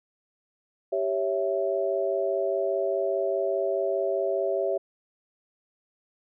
sine chord, C# diminished, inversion second, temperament equal, 392 / 554.4 / 659.3 Hz, G4 / C#5 / E5, 0 / 0 / 0 cents, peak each -28 dBFS, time 0.92-4.78 s, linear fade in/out 10 ms, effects none

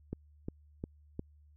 click train, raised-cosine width 3 ms, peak -24 dBFS, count 4, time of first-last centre 0.13-1.194 s, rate 2.82 Hz, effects added 74 Hz sine -58 dBFS peak until 1.56 s

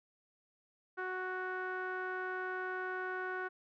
sawtooth tone with low-pass filter, 370 Hz, F#4, in tune, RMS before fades -39 dBFS, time 0.97-3.49 s, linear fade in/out 20 ms, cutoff 1500 Hz, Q 4.9, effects none

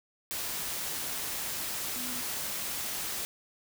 sine tone in noise, 247.8 Hz, B3, 6 cents sharp, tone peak -42 dBFS, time 1.96-2.21 s, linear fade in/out 0 ms, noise white, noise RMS -35 dBFS, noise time 0.31-3.25 s, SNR -10 dB, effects none

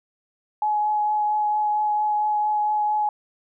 sine tone with vibrato, 844 Hz, G#5, 28 cents sharp, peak -19 dBFS, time 0.62-3.09 s, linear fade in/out 2 ms, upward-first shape triangle, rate 4.4 Hz, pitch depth 13 cents each way, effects none

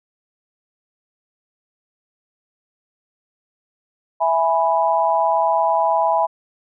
sine chord, E major, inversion none, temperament equal, 659.3 / 830.6 / 987.8 Hz, E5 / G#5 / B5, 0 / 0 / 0 cents, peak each -19 dBFS, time 4.2-6.27 s, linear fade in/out 20 ms, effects none

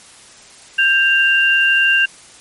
sine tone pair together, 1583 / 2778 Hz, G6 / F7, +17 / -10 cents, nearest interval minor seventh, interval 973 cents, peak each -13 dBFS, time 0.78-2.06 s, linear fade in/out 10 ms, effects white hiss -42 dBFS RMS until 2.4 s + MP3 48 kbps

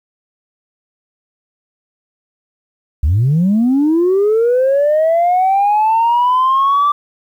sine linear sweep, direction up, 65.3 to 1174.7 Hz, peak -8 dBFS, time 3.03-6.92 s, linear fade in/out 5 ms, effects tanh soft clip ceiling -7 dBFS + 8-bit

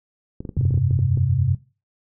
clicks, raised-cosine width 3 ms, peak -18 dBFS, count 12, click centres 0.405 / 0.452 / 0.492 / 0.568 / 0.611 / 0.653 / 0.708 / 0.742 / 0.776 / 0.909 / 0.991 / 1.174 s
sine chord, F suspended second, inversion none, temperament equal, 87.31 / 98 / 130.81 Hz, F2 / G2 / C3, 0 / 0 / 0 cents, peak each -24 / -21 / -19 dBFS, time 0.57-1.55 s, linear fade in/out 5 ms
effects noise-tail reverb RT60 0.3 s tail -17 dB re dry

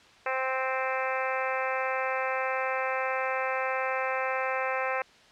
harmonic tone, 261.6 Hz, C4, in tune, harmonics 2 / 3 / 4 / 5 / 6 / 7 / 8 / 9 / 10, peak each -32 / -34 / -35 / -36 / -37 / -37 / -38 / -39 / -39 dBFS, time 0.26-5.02 s, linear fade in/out 2 ms, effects white hiss -55 dBFS RMS until 5.31 s + low-pass 4000 Hz 12 dB/octave

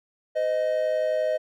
triangle tone pair together, 510.7 / 622.3 Hz, C5 / D#5, -42 / 0 cents, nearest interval minor third, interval 342 cents, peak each -26 / -21 dBFS, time 0.35-1.38 s, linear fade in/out 20 ms, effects none

